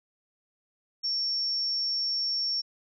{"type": "tone", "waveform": "sine", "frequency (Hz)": 5470, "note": "F8", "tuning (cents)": -37, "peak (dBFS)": -26, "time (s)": [1.03, 2.62], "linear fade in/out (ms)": 20, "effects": []}